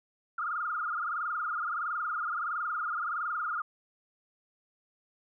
sine tone with frequency modulation, 1318.5 Hz, E6, in tune, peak -30 dBFS, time 0.38-3.62 s, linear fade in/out 5 ms, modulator 21.5 Hz, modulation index 5.3, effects none

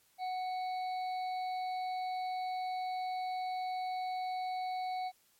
harmonic tone with a mistuned harmonic, 740 Hz, F#5, in tune, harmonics 1 / 3 / 5 / 6, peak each -34 / -49 / -53 / -54 dBFS, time 0.18-5.12 s, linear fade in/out 50 ms, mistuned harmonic 5, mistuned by +110 cents, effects white hiss -69 dBFS RMS until 5.39 s + MP3 64 kbps

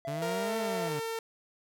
triangle tone, 670 Hz, E5, 28 cents sharp, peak -33 dBFS, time 0.05-0.88 s, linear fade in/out 0 ms
sawtooth linear two-way sweep, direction up then down, 140 to 222.6 to 140 Hz, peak -31 dBFS, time 0.07-1 s, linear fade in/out 10 ms, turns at 0.57 s
sawtooth tone with pitch glide, 466.2 to 452.9 Hz, A#4 to A#4, 0 to -50 cents, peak -29 dBFS, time 0.22-1.19 s, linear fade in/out 2 ms, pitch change -50 cents, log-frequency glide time 0.42-0.52 s
effects none

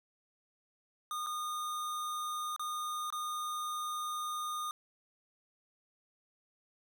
square tone with dropouts, 1225 Hz, D#6, 27 cents flat, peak -36 dBFS, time 1.11-4.71 s, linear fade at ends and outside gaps 1 ms, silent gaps 1.263-1.268 / 2.563-2.595 / 3.103-3.125 s, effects none

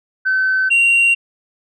sine tone pair in turn, 1529 / 2757 Hz, G6 / F7, -44 / -23 cents, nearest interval minor seventh, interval 1021 cents, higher second, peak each -12 / -7 dBFS, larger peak second, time 0.25-0.7 / 0.7-1.15 s, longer neither, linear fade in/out 20 ms, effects tanh soft clip ceiling -9 dBFS

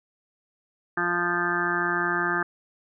harmonic tone, 174.61 Hz, F3, in tune, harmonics 1 / 2 / 4 / 5 / 6 / 7 / 8 / 9 / 10, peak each -36 / -30 / -36 / -34 / -39 / -29 / -36 / -27 / -31 dBFS, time 0.97-2.43 s, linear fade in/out 5 ms, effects none

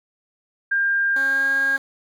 sine tone with pitch glide, 1600 to 1623.3 Hz, G6 to G#6, +35 to -40 cents, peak -17 dBFS, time 0.71-1.77 s, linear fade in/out 10 ms, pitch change +25 cents, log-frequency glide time 1.21-1.45 s
10% pulse tone, 273.4 Hz, C#4, 24 cents flat, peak -25 dBFS, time 1.16-1.78 s, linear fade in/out 2 ms
effects none

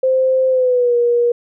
sine tone with pitch glide, 521 to 477.8 Hz, C5 to A#4, -7 to +43 cents, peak -11 dBFS, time 0.03-1.32 s, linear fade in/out 5 ms, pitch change -150 cents, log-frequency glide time 0.49-0.96 s, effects none

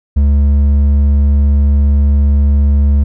sine tone with hard clipping, 71.3 Hz, C#2, 49 cents sharp, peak -8 dBFS, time 0.16-3.04 s, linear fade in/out 10 ms, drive 5 dB, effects none

